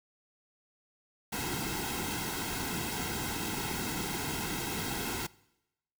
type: noise with comb filter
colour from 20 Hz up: pink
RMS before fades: -35 dBFS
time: 1.32-5.27 s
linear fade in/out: 10 ms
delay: 1.7 ms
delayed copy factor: -0.75
effects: noise-tail reverb RT60 0.9 s tail -22 dB re dry